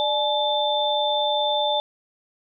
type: tone cluster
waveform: sine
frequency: 594 / 852 / 3555 Hz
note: D5 / G#5 / A7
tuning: +20 / +44 / +17 cents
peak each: -24 dBFS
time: 0-1.8 s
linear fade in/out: 0 ms
effects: none